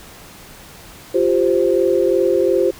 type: chord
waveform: sine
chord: F suspended second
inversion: none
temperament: equal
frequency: 349.2 / 392 / 523.3 Hz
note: F4 / G4 / C5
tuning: 0 / 0 / 0 cents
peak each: -17 dBFS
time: 1.14-2.71 s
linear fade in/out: 10 ms
effects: pink hiss -40 dBFS RMS until 2.79 s